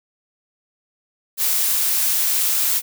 blue noise, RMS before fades -19 dBFS, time 1.37-2.82 s, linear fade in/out 50 ms, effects none

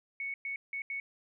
sine tone bursts at uneven times, 2217 Hz, C#7, in tune, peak -34 dBFS, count 4, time 0.2-0.34 / 0.45-0.56 / 0.73-0.82 / 0.9-1 s, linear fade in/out 2 ms, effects none

